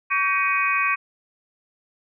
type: tone cluster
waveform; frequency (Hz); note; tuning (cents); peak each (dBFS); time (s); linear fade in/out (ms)
sine; 1130 / 1560 / 1893 / 2245 / 2493; C#6 / G6 / A#6 / C#7 / D#7; +33 / -9 / +26 / +21 / +3; -23 / -27 / -29 / -27 / -23; 0.1-0.96; 20
effects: none